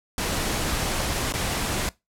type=noise with dropouts; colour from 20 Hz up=pink; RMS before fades=-26 dBFS; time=0.18-1.89 s; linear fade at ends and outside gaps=1 ms; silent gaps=1.323-1.338 s; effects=noise-tail reverb RT60 0.2 s tail -21 dB re dry + low-pass 12000 Hz 12 dB/octave